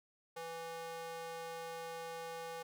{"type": "tone with high-pass filter", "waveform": "square", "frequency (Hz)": 165.3, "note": "E3", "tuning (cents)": 5, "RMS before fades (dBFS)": -45, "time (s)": [0.36, 2.63], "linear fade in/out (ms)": 10, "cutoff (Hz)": 610, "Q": 2.4, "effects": []}